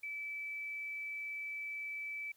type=tone; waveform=sine; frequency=2309 Hz; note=D7; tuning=30 cents flat; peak=-39 dBFS; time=0.03-2.32 s; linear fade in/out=5 ms; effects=white hiss -70 dBFS RMS until 2.36 s